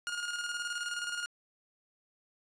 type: tone with tremolo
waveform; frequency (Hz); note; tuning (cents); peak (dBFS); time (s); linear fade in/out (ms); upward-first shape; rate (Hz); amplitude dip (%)
sawtooth; 1426; F6; +36; -29; 0.07-1.26; 0; square; 19; 45
effects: resampled to 22050 Hz + 11-bit